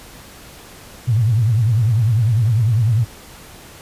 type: tone with vibrato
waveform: sine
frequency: 113.2 Hz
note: A2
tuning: 50 cents sharp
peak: -12 dBFS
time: 1.07-3.05 s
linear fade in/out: 20 ms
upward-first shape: triangle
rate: 10 Hz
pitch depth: 220 cents each way
effects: pink hiss -40 dBFS RMS until 3.81 s + resampled to 32000 Hz